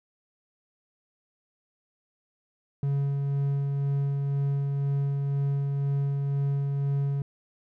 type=tone with tremolo; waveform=triangle; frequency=140 Hz; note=C#3; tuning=18 cents sharp; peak=-21 dBFS; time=2.83-7.22 s; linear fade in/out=2 ms; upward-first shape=sine; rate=2 Hz; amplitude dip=25%; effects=none